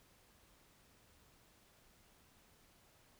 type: silence
effects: pink hiss -68 dBFS RMS until 3.19 s